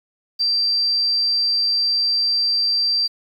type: tone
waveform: sine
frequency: 4699 Hz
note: D8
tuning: in tune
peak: -16 dBFS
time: 0.39-3.08 s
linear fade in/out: 20 ms
effects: 8-bit